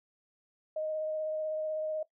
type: tone with vibrato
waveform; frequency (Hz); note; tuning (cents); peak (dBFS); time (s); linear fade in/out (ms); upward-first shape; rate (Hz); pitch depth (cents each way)
sine; 622.3; D#5; 0; -31; 0.76-2.03; 5; triangle; 16; 14
effects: noise-tail reverb RT60 0.1 s tail -17 dB re dry